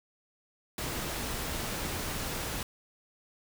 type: noise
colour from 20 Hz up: pink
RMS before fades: -35 dBFS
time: 0.78-2.63 s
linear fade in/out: 2 ms
effects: none